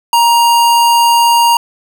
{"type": "tone", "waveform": "square", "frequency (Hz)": 939, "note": "A#5", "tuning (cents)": 12, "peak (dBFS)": -7, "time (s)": [0.13, 1.57], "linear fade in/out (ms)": 2, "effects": []}